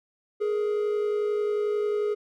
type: tone pair together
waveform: triangle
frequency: 417.9 / 469.1 Hz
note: G#4 / A#4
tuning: +11 / +11 cents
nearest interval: major second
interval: 200 cents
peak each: -22 / -31 dBFS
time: 0.4-2.15 s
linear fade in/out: 20 ms
effects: none